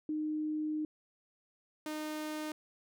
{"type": "tone pair in turn", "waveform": ["sine", "sawtooth"], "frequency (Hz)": [306.8, 306.8], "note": ["D#4", "D#4"], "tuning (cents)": [-24, -24], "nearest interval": "unison", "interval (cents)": 0, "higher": "neither", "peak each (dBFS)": [-32, -33], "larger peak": "first", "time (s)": [[0.09, 0.85], [1.86, 2.52]], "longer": "first", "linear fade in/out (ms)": 2, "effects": []}